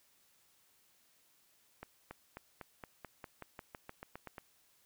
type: accelerating click train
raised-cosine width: 0.5 ms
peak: -30 dBFS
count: 15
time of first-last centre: 1.83-4.382 s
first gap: 280 ms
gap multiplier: 0.93
effects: white hiss -70 dBFS RMS until 4.85 s